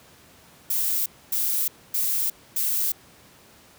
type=noise bursts; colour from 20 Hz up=violet; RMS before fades=-24 dBFS; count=4; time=0.7-2.92 s; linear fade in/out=5 ms; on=360 ms; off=260 ms; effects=pink hiss -52 dBFS RMS until 3.78 s + high-pass 80 Hz 12 dB/octave